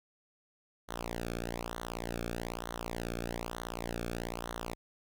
sawtooth tone with flanger, 58.27 Hz, A#1, in tune, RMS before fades -39 dBFS, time 0.88-4.75 s, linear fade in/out 20 ms, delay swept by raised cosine 0.4 to 1.03 ms, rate 1.1 Hz, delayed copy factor -0.9, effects none

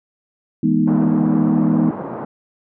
sine chord, E major seventh, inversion none, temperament equal with one note detuned, 164.81 / 207.7 / 242 / 311.1 Hz, E3 / G#3 / B3 / D#4, 0 / 0 / -35 / 0 cents, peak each -20 / -19 / -17 / -19 dBFS, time 0.63-1.91 s, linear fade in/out 5 ms
pink band-pass noise, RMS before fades -28 dBFS, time 0.87-2.25 s, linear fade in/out 5 ms, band 150 to 1100 Hz, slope 24 dB/octave
effects none

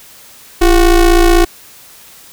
square ring-modulated tone, 185 Hz, F#3, in tune, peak -3 dBFS, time 0.61-1.45 s, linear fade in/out 10 ms, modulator 157 Hz, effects white hiss -39 dBFS RMS until 2.32 s

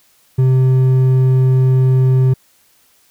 sine tone with hard clipping, 129.9 Hz, C3, 12 cents flat, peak -10 dBFS, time 0.38-2.34 s, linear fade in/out 10 ms, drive 5 dB, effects white hiss -54 dBFS RMS until 3.1 s

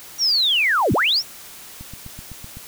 sine linear two-way sweep, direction down then up, 5820 to 70.7 to 5820 Hz, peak -15 dBFS, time 0.18-1.23 s, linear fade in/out 50 ms, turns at 0.93 s
click train, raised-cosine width 5 ms, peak -24 dBFS, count 7, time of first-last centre 1.81-2.57 s, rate 7.89 Hz
effects white hiss -40 dBFS RMS until 2.67 s

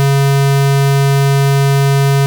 square tone, 138.59 Hz, C#3, in tune, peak -9 dBFS, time 0-2.26 s, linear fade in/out 0 ms, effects none

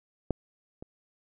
clicks, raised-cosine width 2 ms, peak -13 / -28 dBFS, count 2, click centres 0.307 / 0.825 s, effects none

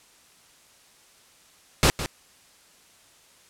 pink noise with echo, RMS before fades -17 dBFS, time 1.83-1.9 s, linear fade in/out 0 ms, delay 160 ms, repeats 1, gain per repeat -12 dB, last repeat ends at 2.06 s, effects white hiss -56 dBFS RMS until 3.49 s + low-pass 10000 Hz 12 dB/octave

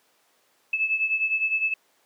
sine beating tone pair, 2610 / 2619.8 Hz, E7 / E7, -18 / -11 cents, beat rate 9.8 Hz, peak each -23 / -28 dBFS, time 0.73-1.74 s, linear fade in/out 5 ms, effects pink hiss -64 dBFS RMS until 2.05 s + high-pass 400 Hz 12 dB/octave

